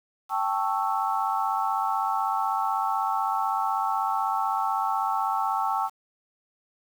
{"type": "chord", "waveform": "sine", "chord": "A dominant seventh", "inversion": "third", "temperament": "equal", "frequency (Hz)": [784, 880, 1108.7, 1318.5], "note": ["G5", "A5", "C#6", "E6"], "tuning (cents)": [0, 0, 0, 0], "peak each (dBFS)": [-28, -28, -30, -30], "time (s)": [0.29, 5.9], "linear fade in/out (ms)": 50, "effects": ["8-bit"]}